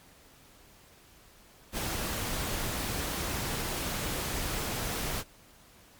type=noise; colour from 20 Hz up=pink; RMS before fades=-33 dBFS; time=1.72-5.24 s; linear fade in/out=50 ms; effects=pink hiss -57 dBFS RMS until 5.99 s + MP3 96 kbps